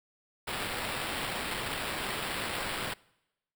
white noise with sample-and-hold, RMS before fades -35 dBFS, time 0.47-2.94 s, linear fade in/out 10 ms, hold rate 6300 Hz, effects noise-tail reverb RT60 0.9 s tail -24 dB re dry

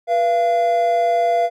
triangle tone pair together, 485 / 685.3 Hz, B4 / F5, -31 / -33 cents, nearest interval tritone, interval 598 cents, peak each -20 / -13 dBFS, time 0.07-1.5 s, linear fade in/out 50 ms, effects none

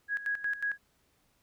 sine tone with tremolo, 1657 Hz, G#6, 4 cents flat, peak -28 dBFS, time 0.08-0.78 s, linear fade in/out 50 ms, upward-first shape square, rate 5.5 Hz, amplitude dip 75%, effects pink hiss -71 dBFS RMS until 1.42 s

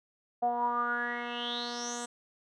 10% pulse tone with low-pass filter sweep, 240 Hz, B3, 49 cents flat, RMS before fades -33 dBFS, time 0.42-2.06 s, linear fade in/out 10 ms, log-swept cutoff 690 to 7900 Hz, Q 9.3, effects none

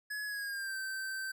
square tone with pitch glide, 1692 to 1551.6 Hz, G#6 to G6, +32 to -18 cents, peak -37 dBFS, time 0.1-1.32 s, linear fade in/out 10 ms, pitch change -150 cents, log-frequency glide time 0.25-0.78 s, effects none

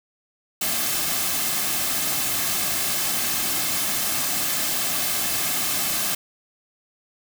white noise with comb filter, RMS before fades -24 dBFS, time 0.61-6.15 s, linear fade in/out 5 ms, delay 2.1 ms, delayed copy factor -0.5, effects none

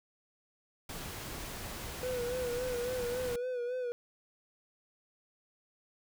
pink noise, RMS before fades -42 dBFS, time 0.89-3.36 s, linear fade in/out 5 ms
triangle tone with vibrato, 493.9 Hz, B4, in tune, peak -31 dBFS, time 2.03-3.92 s, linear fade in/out 0 ms, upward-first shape sine, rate 3.6 Hz, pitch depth 55 cents each way
effects none

